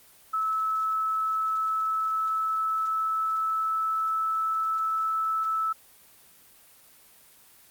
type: tone with pitch glide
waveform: sine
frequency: 1302 to 1310.3 Hz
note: E6 to E6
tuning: -22 to -11 cents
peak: -24 dBFS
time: 0.33-5.73 s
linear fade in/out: 10 ms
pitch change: +11 cents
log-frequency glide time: 1.06-4.53 s
effects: white hiss -55 dBFS RMS until 7.7 s + Opus 24 kbps